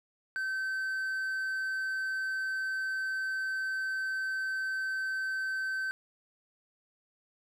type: tone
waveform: triangle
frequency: 1542 Hz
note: G6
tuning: 29 cents flat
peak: -29 dBFS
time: 0.36-5.91 s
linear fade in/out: 0 ms
effects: none